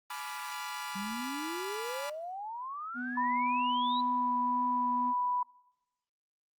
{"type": "chord", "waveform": "sawtooth", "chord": "G# diminished seventh", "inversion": "none", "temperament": "equal with one note detuned", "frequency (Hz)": [847.6, 987.8, 1174.7, 1396.9], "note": ["G#5", "B5", "D6", "F6"], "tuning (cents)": [35, 0, 0, 0], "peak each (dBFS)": [-40, -37, -40, -41], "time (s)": [0.1, 2.1], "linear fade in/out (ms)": 5}
{"type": "exponential sweep", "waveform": "sine", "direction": "up", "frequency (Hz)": [190.2, 4000], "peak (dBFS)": -37, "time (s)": [0.95, 4.01], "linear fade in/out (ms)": 10}
{"type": "tone with vibrato", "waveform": "triangle", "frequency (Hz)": 246.9, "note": "B3", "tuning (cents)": 0, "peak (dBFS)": -34, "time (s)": [2.94, 5.14], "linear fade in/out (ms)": 50, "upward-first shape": "triangle", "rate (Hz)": 1.9, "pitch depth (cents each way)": 18}
{"type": "tone", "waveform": "sine", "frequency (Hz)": 987.8, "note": "B5", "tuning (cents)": 0, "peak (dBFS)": -28, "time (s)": [3.17, 5.43], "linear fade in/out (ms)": 5}
{"effects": ["noise-tail reverb RT60 0.9 s tail -23 dB re dry", "Opus 24 kbps"]}